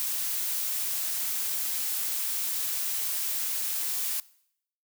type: noise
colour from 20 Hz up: blue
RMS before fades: -30 dBFS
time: 0-4.2 s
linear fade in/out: 0 ms
effects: noise-tail reverb RT60 0.7 s tail -21 dB re dry

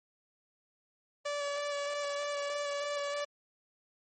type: tone with vibrato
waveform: sawtooth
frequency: 576 Hz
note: D5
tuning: 34 cents flat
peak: -29 dBFS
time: 1.25-3.25 s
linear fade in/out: 10 ms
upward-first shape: square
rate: 3.2 Hz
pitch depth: 13 cents each way
effects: MP3 32 kbps

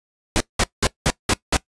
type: noise bursts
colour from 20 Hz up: pink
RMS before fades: -17 dBFS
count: 6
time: 0.36-1.568 s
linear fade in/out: 0 ms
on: 43 ms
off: 190 ms
effects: noise-tail reverb RT60 0.1 s tail -20 dB re dry + resampled to 22050 Hz

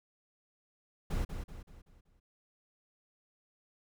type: noise with echo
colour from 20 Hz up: brown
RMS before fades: -32 dBFS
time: 1.1-1.25 s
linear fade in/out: 10 ms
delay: 190 ms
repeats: 5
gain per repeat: -7 dB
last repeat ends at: 2.2 s
effects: none

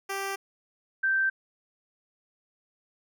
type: tone pair in turn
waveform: 10% pulse / sine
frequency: 392 / 1561.2 Hz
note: G4 / G6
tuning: 0 / -8 cents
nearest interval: 2 octaves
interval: 2392 cents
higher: second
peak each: -22 dBFS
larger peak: neither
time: 0.09-0.36 / 1.03-1.3 s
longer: neither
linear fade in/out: 10 ms
effects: none

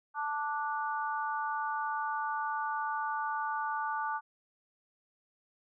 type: harmonic tone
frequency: 293.7 Hz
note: D4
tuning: in tune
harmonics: 3 / 4 / 5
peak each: -34 / -36 / -38 dBFS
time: 0.14-4.21 s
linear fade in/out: 50 ms
effects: none

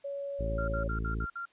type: tone with pitch glide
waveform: sine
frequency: 561 to 557.4 Hz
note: C#5 to C#5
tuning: +21 to +9 cents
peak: -34 dBFS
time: 0.04-0.88 s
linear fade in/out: 10 ms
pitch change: -12 cents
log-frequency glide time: 0.45-0.69 s
type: harmonic tone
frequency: 55.2 Hz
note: A1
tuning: 6 cents sharp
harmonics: 1 / 2 / 3 / 4 / 5 / 6 / 7 / 8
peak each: -32 / -38 / -42 / -44 / -46 / -48 / -49 / -50 dBFS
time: 0.39-1.26 s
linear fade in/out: 10 ms
type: tone bursts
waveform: sine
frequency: 1384 Hz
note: F6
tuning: 16 cents flat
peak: -35 dBFS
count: 6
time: 0.58-1.455 s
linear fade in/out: 5 ms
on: 100 ms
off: 55 ms
effects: white hiss -65 dBFS RMS until 1.52 s + resampled to 8000 Hz

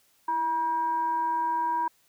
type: tone with frequency modulation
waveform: sine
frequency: 960 Hz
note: B5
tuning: 49 cents flat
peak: -24 dBFS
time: 0.28-1.88 s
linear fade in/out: 5 ms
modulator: 628 Hz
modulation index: 0.29
effects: white hiss -65 dBFS RMS until 2.08 s

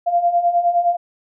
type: beating tone pair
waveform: sine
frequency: 688 / 697.7 Hz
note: F5 / F5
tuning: -26 / -2 cents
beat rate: 9.7 Hz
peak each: -20 / -15 dBFS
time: 0.06-0.97 s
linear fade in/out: 20 ms
effects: none

